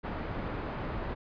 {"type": "low-pass noise", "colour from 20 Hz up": "pink", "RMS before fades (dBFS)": -36, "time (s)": [0.03, 1.15], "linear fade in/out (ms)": 20, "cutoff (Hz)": 1500, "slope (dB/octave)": 12, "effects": ["resampled to 11025 Hz"]}